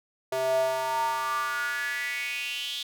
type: tone with high-pass filter sweep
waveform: square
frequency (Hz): 130.81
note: C3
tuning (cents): 0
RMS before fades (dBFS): -29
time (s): 0.32-2.83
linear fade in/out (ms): 5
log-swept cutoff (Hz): 540 to 3500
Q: 6.7
effects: none